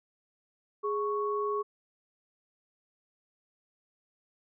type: tone pair together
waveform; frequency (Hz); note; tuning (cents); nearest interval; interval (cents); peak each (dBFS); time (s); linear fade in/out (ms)
sine; 415.3 / 1108.7; G#4 / C#6; 0 / 0; octave + perfect fourth; 1700; -30 / -32; 0.83-1.63; 20
effects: none